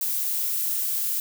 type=noise; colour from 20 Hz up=violet; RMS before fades=-26 dBFS; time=0.01-1.2 s; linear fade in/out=2 ms; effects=none